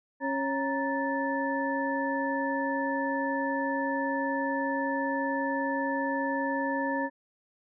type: tone cluster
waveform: sine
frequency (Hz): 274.2 / 549 / 935 / 1754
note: C#4 / C#5 / A#5 / A6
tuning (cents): -19 / -17 / +5 / -6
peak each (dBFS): -31 / -33 / -32 / -34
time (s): 0.2-7.1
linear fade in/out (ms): 50
effects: none